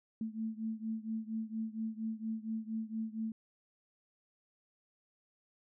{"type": "beating tone pair", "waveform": "sine", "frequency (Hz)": [220, 224.3], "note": ["A3", "A3"], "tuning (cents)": [0, 34], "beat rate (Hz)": 4.3, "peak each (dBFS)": [-38, -40], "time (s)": [0.21, 3.32], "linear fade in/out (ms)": 2, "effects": []}